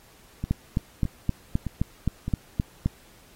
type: two click trains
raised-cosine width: 5 ms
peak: -16 / -10 dBFS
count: 4 / 10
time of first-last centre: 0.44-2.28 / 0.51-2.86 s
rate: 1.63 / 3.83 Hz
effects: pink hiss -55 dBFS RMS until 3.35 s + AAC 48 kbps